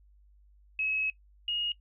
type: tone pair in turn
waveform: sine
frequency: 2569 / 2867 Hz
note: E7 / F7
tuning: -45 / +45 cents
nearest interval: major second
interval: 190 cents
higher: second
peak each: -28 dBFS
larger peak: neither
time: 0.79-1.1 / 1.48-1.72 s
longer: first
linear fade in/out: 2 ms
effects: noise-tail reverb RT60 0.1 s tail -19 dB re dry + added 50 Hz sine -57 dBFS peak until 1.8 s